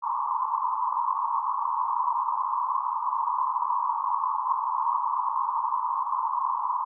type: band-pass noise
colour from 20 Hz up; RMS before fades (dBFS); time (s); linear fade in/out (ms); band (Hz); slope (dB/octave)
white; -27; 0.02-6.85; 20; 910 to 1100; 96
effects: none